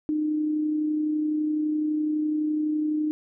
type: tone with amplitude modulation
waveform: sine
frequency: 304.9 Hz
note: D#4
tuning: 35 cents flat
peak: -21 dBFS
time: 0.09-3.11 s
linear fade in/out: 0 ms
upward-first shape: sine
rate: 31.9 Hz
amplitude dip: 30%
effects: none